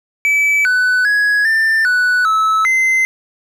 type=tone with pitch steps; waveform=triangle; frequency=2301 / 1497 / 1671 / 1786 / 1482 / 1301 / 2065 Hz; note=D7 / F#6 / G#6 / A6 / F#6 / E6 / C7; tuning=-36 / +20 / +10 / +25 / +2 / -23 / -23 cents; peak=-9 dBFS; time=0.25-3.05 s; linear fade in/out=0 ms; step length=400 ms; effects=none